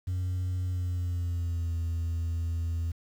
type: tone with pitch glide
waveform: sine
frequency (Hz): 91.4 to 83.33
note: F#2 to E2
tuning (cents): -21 to +19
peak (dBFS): -25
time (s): 0.07-2.92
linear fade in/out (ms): 10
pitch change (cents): -160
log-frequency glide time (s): 0.65-1.76
effects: tanh soft clip ceiling -27 dBFS + 9-bit

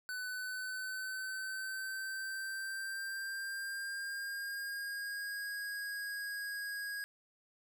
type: tone with pitch glide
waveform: square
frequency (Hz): 1500 to 1645.2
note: F#6 to G#6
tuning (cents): +23 to -17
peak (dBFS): -39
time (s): 0.09-7.04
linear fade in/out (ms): 0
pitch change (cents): +160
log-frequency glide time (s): 0.21-5.52
effects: none

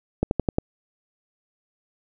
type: slowing click train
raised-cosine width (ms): 2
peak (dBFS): -7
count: 5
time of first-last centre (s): 0.23-0.584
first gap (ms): 81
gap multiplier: 1.06
effects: none

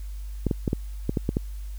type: clicks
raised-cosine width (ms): 3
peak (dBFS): -10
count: 8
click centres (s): 0.467 / 0.512 / 0.678 / 0.731 / 1.094 / 1.172 / 1.291 / 1.369
effects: added 50 Hz sine -32 dBFS peak until 1.78 s + white hiss -55 dBFS RMS until 1.78 s

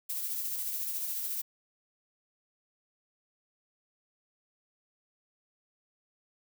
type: noise with tremolo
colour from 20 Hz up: violet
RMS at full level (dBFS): -33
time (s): 0.09-1.42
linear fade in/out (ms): 10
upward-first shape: triangle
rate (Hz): 14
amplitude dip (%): 40
effects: none

